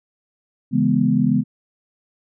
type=chord; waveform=sine; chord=C# minor seventh; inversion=none; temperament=equal; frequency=138.59 / 164.81 / 207.7 / 246.9 Hz; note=C#3 / E3 / G#3 / B3; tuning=0 / 0 / 0 / 0 cents; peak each=-22 / -22 / -19 / -18 dBFS; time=0.71-1.44 s; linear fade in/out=50 ms; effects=none